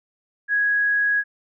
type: tone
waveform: sine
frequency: 1661.2 Hz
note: G#6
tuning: in tune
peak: -17 dBFS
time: 0.48-1.24 s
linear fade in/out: 50 ms
effects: none